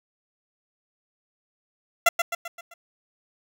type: tone with echo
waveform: 15% pulse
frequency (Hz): 681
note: F5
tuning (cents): -44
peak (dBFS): -8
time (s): 2.06-2.09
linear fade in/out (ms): 5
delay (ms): 130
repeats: 5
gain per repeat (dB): -6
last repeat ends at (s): 2.74
effects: none